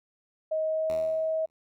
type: tone with pitch glide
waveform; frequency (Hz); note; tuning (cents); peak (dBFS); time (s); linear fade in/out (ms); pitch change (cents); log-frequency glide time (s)
sine; 630 to 638.1; D#5 to D#5; +21 to +44; -25; 0.51-1.46; 10; +23; 0.64-1
type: tone with exponential decay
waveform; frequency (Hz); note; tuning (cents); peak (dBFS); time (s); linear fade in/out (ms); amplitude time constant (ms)
5% pulse; 80.1; E2; -49; -27; 0.9-1.5; 0; 130
effects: none